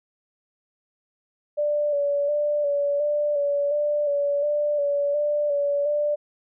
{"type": "tone with vibrato", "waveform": "sine", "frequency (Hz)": 581, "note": "D5", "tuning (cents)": -19, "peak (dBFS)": -20, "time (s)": [1.57, 6.16], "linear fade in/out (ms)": 20, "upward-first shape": "square", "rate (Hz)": 1.4, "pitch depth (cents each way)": 28, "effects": []}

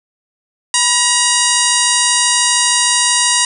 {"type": "harmonic tone with a mistuned harmonic", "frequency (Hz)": 953, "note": "A#5", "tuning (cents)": 38, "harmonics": [1, 2, 3, 4, 5, 6, 7, 8, 9, 10], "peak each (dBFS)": [-20, -20, -20, -20, -20, -20, -20, -20, -20, -20], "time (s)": [0.74, 3.45], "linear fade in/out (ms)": 2, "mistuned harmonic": 1, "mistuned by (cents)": 58, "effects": []}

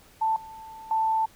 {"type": "tone with level steps", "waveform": "sine", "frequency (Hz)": 885, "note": "A5", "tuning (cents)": 10, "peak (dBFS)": [-21, -40, -21], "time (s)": [0.21, 1.26], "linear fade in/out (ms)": 10, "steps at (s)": [0.36, 0.91], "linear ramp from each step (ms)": 2, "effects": ["pink hiss -55 dBFS RMS until 1.35 s"]}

